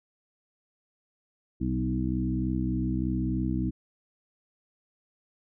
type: harmonic tone with a mistuned harmonic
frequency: 63.3 Hz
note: B1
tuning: 43 cents sharp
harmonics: 1 / 2 / 3 / 4 / 5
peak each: -32 / -32 / -32 / -32 / -32 dBFS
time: 1.6-3.71 s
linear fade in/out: 20 ms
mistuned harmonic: 3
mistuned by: +19 cents
effects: none